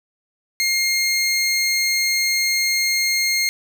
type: tone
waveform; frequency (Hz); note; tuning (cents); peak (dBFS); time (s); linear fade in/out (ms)
20% pulse; 2130; C7; +30; -12; 0.6-3.49; 0
effects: none